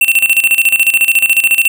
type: tone with tremolo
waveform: square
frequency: 2700 Hz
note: E7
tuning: 41 cents sharp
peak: -6 dBFS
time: 0.01-1.68 s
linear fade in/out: 5 ms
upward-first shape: square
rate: 14 Hz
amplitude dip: 75%
effects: none